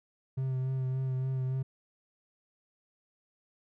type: tone with vibrato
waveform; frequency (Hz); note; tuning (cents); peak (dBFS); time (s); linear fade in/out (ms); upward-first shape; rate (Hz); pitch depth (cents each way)
triangle; 130.81; C3; 0; -27; 0.37-1.63; 10; sine; 3.5; 22
effects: none